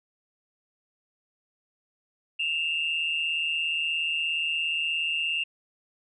sine tone pair together, 2637 / 2794 Hz, E7 / F7, 0 / 0 cents, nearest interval minor second, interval 100 cents, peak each -29 / -26 dBFS, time 2.39-5.44 s, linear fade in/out 10 ms, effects tanh soft clip ceiling -18 dBFS

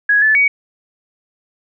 sine tone with pitch steps, 1666 / 1741 / 2252 Hz, G#6 / A6 / C#7, +5 / -19 / +27 cents, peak -9 dBFS, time 0.09-0.48 s, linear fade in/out 5 ms, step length 130 ms, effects none

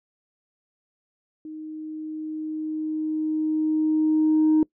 sine tone with level ramp, 311.1 Hz, D#4, in tune, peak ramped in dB -34 to -13 dBFS, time 1.45-4.63 s, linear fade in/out 2 ms, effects noise-tail reverb RT60 0.1 s tail -24 dB re dry + tanh soft clip ceiling -13 dBFS

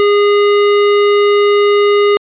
square tone, 410 Hz, G#4, 22 cents flat, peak -8 dBFS, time 0-2.17 s, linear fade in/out 0 ms, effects resampled to 8000 Hz

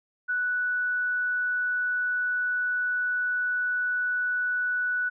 sine tone, 1480 Hz, F#6, in tune, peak -24 dBFS, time 0.28-5.1 s, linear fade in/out 20 ms, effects none

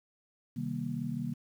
sine chord, C minor seventh, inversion none, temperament just, 130.81 / 156.98 / 196.22 / 235.5 Hz, C3 / Eb3 / G3 / Bb3, 0 / +16 / +2 / +18 cents, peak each -39 / -38 / -40 / -36 dBFS, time 0.56-1.34 s, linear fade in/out 10 ms, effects 10-bit

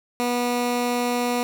15% pulse tone, 243.5 Hz, B3, 24 cents flat, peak -15 dBFS, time 0.2-1.43 s, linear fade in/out 0 ms, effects none

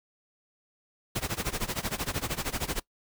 pink noise with tremolo, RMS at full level -29 dBFS, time 1.15-2.8 s, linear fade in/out 10 ms, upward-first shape sine, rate 13 Hz, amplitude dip 90%, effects noise-tail reverb RT60 0.1 s tail -22 dB re dry

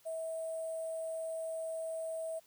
sine tone with sample-and-hold, 649 Hz, E5, 27 cents flat, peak -36 dBFS, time 0.05-2.4 s, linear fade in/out 20 ms, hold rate 8820 Hz, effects white hiss -66 dBFS RMS until 2.46 s

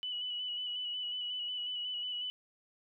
sine tone with vibrato, 2960 Hz, F#7, in tune, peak -35 dBFS, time 0.03-2.3 s, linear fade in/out 0 ms, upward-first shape square, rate 5.5 Hz, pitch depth 21 cents each way, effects none

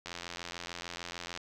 click train, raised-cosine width 0.2 ms, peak -22 dBFS, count 115, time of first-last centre 0.06-1.375 s, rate 86.7 Hz, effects none

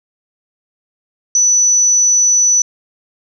sine tone, 5960 Hz, F#8, 12 cents sharp, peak -8 dBFS, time 1.35-2.62 s, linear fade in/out 2 ms, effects none

